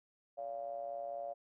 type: ring-modulated tone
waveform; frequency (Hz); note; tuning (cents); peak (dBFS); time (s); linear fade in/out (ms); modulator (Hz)
triangle; 62.2; B1; +13; -34; 0.37-1.34; 20; 632
effects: none